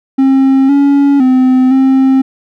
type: tone with pitch steps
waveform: triangle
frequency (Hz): 267.9 / 281.4 / 257.1 / 265.3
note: C4 / C#4 / C4 / C4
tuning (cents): +41 / +26 / -30 / +24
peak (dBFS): -3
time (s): 0.18-2.22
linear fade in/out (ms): 10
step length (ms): 510
effects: none